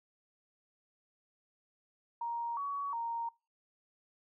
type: tone with pitch steps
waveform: sine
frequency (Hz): 937 / 1127 / 929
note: A#5 / C#6 / A#5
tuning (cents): +9 / +28 / -6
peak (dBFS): -34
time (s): 2.21-3.29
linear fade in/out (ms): 5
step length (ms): 360
effects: noise-tail reverb RT60 0.3 s tail -25 dB re dry